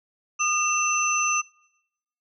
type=tone cluster; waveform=sine; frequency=1220 / 2688 / 6080 Hz; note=D#6 / E7 / F#8; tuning=-34 / +33 / +46 cents; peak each=-25 dBFS; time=0.39-1.42 s; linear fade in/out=20 ms; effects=noise-tail reverb RT60 0.9 s tail -25 dB re dry